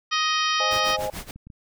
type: harmonic tone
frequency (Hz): 625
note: D#5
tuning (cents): +8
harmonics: 2 / 3 / 4 / 5 / 6 / 7 / 8 / 9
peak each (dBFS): -24 / -29 / -30 / -28 / -32 / -35 / -32 / -33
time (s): 0.11-0.97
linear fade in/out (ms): 20
type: chord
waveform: sine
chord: Ab major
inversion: first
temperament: equal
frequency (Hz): 523.3 / 622.3 / 830.6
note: C5 / Eb5 / Ab5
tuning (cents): 0 / 0 / 0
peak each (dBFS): -30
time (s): 0.6-1.1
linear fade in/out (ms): 2
type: noise with tremolo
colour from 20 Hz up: pink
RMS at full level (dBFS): -33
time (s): 0.71-1.31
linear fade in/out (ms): 2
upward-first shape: sine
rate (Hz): 6.9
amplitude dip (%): 90
type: clicks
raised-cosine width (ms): 5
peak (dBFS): -30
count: 7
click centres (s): 0.989 / 1.031 / 1.139 / 1.18 / 1.36 / 1.47 / 1.502
effects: none